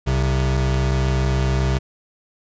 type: tone pair together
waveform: square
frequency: 64.4 / 131.73 Hz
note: C2 / C3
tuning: -27 / +12 cents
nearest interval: octave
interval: 1239 cents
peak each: -20 / -21 dBFS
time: 0.06-1.79 s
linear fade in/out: 20 ms
effects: resampled to 16000 Hz